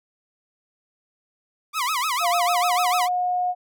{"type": "tone with vibrato", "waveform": "sawtooth", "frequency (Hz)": 1123, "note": "C#6", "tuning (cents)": 22, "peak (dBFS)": -18, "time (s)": [1.73, 3.09], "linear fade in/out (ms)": 50, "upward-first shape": "sine", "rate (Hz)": 6.7, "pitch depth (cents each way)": 260}
{"type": "tone with pitch glide", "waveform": "sine", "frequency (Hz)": [698.5, 721.9], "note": ["F5", "F#5"], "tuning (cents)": [0, -43], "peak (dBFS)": -20, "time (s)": [2.2, 3.55], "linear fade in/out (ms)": 50, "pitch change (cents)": 57, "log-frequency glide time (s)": [2.32, 2.86]}
{"effects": []}